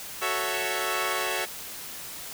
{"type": "chord", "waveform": "10% pulse", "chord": "F# minor seventh", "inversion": "none", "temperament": "equal", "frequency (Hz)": [370, 440, 554.4, 659.3], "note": ["F#4", "A4", "C#5", "E5"], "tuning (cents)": [0, 0, 0, 0], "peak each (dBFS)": -24, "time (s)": [0.21, 1.46], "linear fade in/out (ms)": 20, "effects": ["white hiss -39 dBFS RMS until 2.33 s"]}